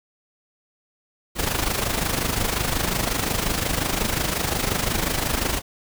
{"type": "noise with amplitude modulation", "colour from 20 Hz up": "pink", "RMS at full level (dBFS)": -21, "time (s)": [1.35, 5.62], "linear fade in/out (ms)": 50, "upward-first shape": "sine", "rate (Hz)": 25.6, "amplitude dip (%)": 65, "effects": []}